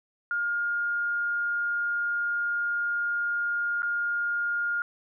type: tone with dropouts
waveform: sine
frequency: 1416 Hz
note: F6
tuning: 23 cents sharp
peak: -25 dBFS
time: 0.31-4.82 s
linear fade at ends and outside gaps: 1 ms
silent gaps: 3.821-3.83 s
effects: none